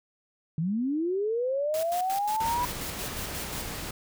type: linear sweep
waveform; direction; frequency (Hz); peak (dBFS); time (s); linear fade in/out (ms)
sine; up; 149.9 to 987.8; -25; 0.58-2.65; 2
type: noise with tremolo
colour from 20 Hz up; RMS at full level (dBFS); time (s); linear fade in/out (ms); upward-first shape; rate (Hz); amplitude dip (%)
white; -38; 1.74-3.69; 0; square; 5.6; 80
type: noise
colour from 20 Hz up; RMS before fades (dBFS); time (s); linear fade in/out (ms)
pink; -36; 2.4-3.91; 5
effects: none